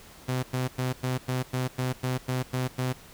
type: tone bursts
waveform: sawtooth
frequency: 127.9 Hz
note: C3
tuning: 39 cents flat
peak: -22 dBFS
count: 11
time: 0.28-2.93 s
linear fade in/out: 10 ms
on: 150 ms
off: 100 ms
effects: pink hiss -50 dBFS RMS until 3.13 s